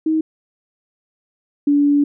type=tone pair in turn; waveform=sine; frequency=316 / 287.9 Hz; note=D#4 / D4; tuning=+27 / -34 cents; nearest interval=major second; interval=161 cents; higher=first; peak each=-14 / -11 dBFS; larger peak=second; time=0.06-0.21 / 1.67-2.04 s; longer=second; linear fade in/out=5 ms; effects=none